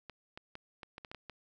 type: clicks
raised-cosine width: 0.3 ms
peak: -29 dBFS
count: 9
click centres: 0.097 / 0.375 / 0.554 / 0.832 / 0.981 / 1.048 / 1.115 / 1.147 / 1.297 s
effects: none